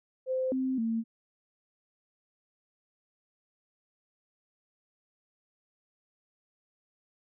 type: tone with pitch steps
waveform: sine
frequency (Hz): 518 / 261 / 226.6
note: C5 / C4 / A#3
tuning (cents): -17 / -4 / -49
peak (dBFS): -27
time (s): 0.26-1.04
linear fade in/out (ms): 50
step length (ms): 260
effects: none